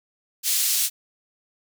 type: band-pass noise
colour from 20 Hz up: white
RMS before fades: -22 dBFS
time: 0.43-0.9 s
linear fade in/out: 50 ms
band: 3500 to 15000 Hz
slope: 12 dB/octave
effects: none